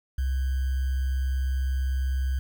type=tone with sample-and-hold; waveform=sine; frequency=65.6 Hz; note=C2; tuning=5 cents sharp; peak=-23 dBFS; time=0.18-2.39 s; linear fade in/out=5 ms; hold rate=1575 Hz; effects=none